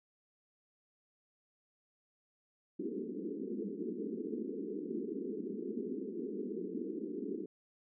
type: band-pass noise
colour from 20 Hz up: white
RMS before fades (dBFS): -40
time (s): 2.79-7.46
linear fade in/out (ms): 5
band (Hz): 190 to 440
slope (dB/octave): 96
effects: none